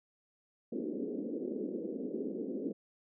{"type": "band-pass noise", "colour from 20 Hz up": "pink", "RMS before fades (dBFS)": -38, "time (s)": [0.72, 2.73], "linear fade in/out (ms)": 5, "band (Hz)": [210, 480], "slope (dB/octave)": 48, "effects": []}